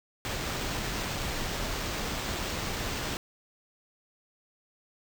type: noise with sample-and-hold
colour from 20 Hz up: pink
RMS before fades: -33 dBFS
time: 0.25-3.17 s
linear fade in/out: 0 ms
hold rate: 11025 Hz
effects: none